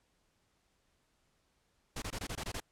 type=noise bursts; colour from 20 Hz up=pink; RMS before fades=-39 dBFS; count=8; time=1.96-2.602 s; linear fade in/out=5 ms; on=61 ms; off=22 ms; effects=pink hiss -75 dBFS RMS until 2.71 s + low-pass 10000 Hz 12 dB/octave